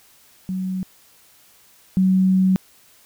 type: tone pair in turn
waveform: sine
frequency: 186.9 / 187.84 Hz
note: F#3 / F#3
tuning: +18 / +26 cents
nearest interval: unison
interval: 8 cents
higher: second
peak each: -22 / -13 dBFS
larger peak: second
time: 0.49-0.83 / 1.97-2.56 s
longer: second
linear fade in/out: 0 ms
effects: white hiss -53 dBFS RMS until 3.05 s